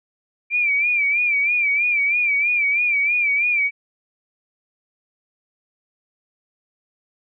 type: tone with vibrato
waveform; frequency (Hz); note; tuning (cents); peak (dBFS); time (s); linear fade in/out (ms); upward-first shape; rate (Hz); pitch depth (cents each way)
sine; 2350; D7; +1; -16; 0.5-3.71; 50; sine; 3.1; 81
effects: none